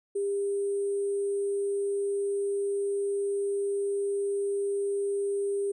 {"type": "tone with sample-and-hold", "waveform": "sine", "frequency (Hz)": 400.5, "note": "G4", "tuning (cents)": 37, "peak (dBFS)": -26, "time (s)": [0.15, 5.72], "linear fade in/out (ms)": 10, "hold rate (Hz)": 8820, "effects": ["resampled to 32000 Hz"]}